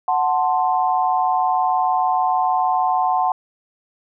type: chord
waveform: sine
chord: F# diminished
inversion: none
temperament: equal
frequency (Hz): 740 / 880 / 1046.5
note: F#5 / A5 / C6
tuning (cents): 0 / 0 / 0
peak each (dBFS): -18 / -21 / -22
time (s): 0.08-3.32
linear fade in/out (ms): 2
effects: none